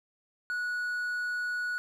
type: tone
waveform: triangle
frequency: 1465 Hz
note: F#6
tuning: 18 cents flat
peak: -28 dBFS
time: 0.5-1.78 s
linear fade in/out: 0 ms
effects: none